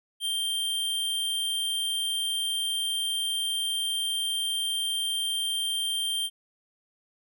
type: tone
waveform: square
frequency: 3165 Hz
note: G7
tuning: 16 cents sharp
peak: -27 dBFS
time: 0.2-6.3 s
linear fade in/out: 50 ms
effects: none